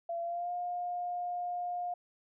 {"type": "tone with pitch glide", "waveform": "sine", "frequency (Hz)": [680, 709.7], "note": ["F5", "F5"], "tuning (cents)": [-46, 28], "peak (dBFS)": -33, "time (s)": [0.09, 1.94], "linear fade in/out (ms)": 5, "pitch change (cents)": 74, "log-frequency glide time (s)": [0.22, 0.52], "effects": []}